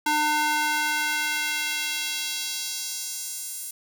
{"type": "tone with high-pass filter sweep", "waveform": "square", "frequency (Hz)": 301.4, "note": "D4", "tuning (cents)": 45, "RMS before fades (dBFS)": -27, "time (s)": [0.06, 3.71], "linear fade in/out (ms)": 5, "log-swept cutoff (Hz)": [720, 9400], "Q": 1.2, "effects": []}